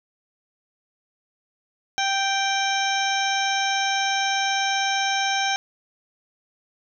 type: harmonic tone with a mistuned harmonic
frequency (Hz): 784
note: G5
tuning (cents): 0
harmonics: 1 / 2 / 3 / 4 / 5 / 7 / 8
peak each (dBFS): -24 / -27 / -29 / -30 / -31 / -32 / -33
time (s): 1.98-5.56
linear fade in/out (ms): 0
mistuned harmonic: 5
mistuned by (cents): -30
effects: none